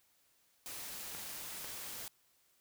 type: noise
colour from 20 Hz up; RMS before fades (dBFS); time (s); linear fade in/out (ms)
white; -45; 0.66-2.08; 0
type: clicks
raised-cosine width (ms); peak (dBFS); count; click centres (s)
0.5; -33; 2; 1.149 / 1.645
effects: white hiss -72 dBFS RMS until 2.6 s